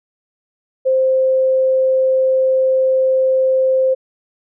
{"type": "tone", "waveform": "sine", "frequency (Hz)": 523.3, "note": "C5", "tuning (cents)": 0, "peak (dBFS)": -11, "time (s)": [0.85, 3.95], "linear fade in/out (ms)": 20, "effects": []}